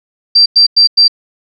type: tone bursts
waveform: sine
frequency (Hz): 4700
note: D8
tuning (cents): +1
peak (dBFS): -3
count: 4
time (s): 0.35-1.081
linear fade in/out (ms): 10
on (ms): 110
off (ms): 97
effects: none